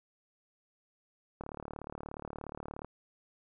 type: click train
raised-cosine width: 1 ms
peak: -27 dBFS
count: 54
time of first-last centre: 1.41-2.846 s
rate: 36.9 Hz
effects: none